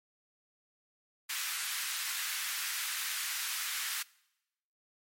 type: high-pass noise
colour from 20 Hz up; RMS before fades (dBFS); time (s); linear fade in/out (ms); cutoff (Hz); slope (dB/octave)
pink; -36; 1.29-4.03; 10; 1400; 24
effects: noise-tail reverb RT60 0.9 s tail -23 dB re dry + MP3 64 kbps